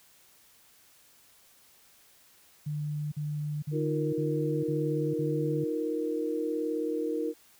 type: tone bursts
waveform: sine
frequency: 148.9 Hz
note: D3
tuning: 24 cents sharp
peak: -30 dBFS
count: 6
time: 2.66-5.645 s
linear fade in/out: 10 ms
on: 460 ms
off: 45 ms
type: chord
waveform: sine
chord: Eb suspended second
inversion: none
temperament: just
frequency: 311.1 / 350 / 466.7 Hz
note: Eb4 / F4 / Bb4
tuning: 0 / +4 / +2 cents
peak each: -32 / -36 / -31 dBFS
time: 3.71-7.34 s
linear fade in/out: 50 ms
effects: white hiss -60 dBFS RMS until 7.59 s